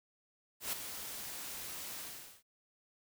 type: noise with ADSR envelope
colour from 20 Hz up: white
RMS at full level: -35 dBFS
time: 0.6-2.43 s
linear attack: 130 ms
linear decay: 3 ms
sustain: -9 dB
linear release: 450 ms
effects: none